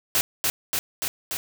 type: noise with echo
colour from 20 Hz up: white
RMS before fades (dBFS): -21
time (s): 0.15-0.21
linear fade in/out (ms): 0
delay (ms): 290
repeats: 4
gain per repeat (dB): -2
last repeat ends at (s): 1.37
effects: none